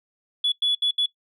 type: tone bursts at uneven times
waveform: sine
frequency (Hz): 3415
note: G#7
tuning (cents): +48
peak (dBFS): -18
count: 4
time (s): 0.44-0.52 / 0.62-0.75 / 0.82-0.91 / 0.98-1.06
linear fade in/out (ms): 5
effects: noise-tail reverb RT60 0.1 s tail -20 dB re dry + tanh soft clip ceiling -15 dBFS